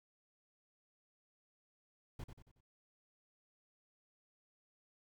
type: noise with echo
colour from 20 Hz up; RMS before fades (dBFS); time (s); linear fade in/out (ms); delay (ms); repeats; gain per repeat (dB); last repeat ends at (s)
brown; -45; 2.19-2.24; 5; 92; 4; -7; 2.608
effects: none